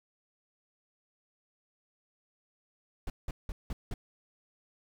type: noise bursts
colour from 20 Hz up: brown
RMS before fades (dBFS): -35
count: 5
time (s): 3.07-3.94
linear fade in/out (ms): 2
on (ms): 30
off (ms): 180
effects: none